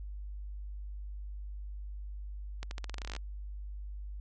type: accelerating click train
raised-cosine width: 0.2 ms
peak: -23 dBFS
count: 15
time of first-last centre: 2.63-3.164 s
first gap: 81 ms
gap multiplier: 0.87
effects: added 50 Hz sine -39 dBFS peak until 4.2 s + resampled to 22050 Hz